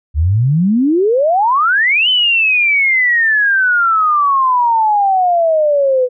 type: exponential two-way sweep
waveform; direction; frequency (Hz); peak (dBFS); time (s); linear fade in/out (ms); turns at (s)
sine; up then down; 70.1 to 3067 to 493.4; -9; 0.14-6.09; 50; 2.09
effects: none